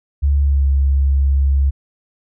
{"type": "tone with pitch glide", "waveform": "sine", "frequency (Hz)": [70.8, 68.74], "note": ["C#2", "C#2"], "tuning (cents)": [37, -14], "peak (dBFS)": -11, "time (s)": [0.22, 1.71], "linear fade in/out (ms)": 20, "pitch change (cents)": -51, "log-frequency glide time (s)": [0.42, 0.65], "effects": []}